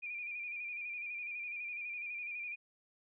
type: tone with vibrato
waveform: sine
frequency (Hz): 2410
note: D7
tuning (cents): +44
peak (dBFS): -39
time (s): 0.02-2.56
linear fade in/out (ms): 20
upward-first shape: square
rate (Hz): 12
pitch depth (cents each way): 37
effects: none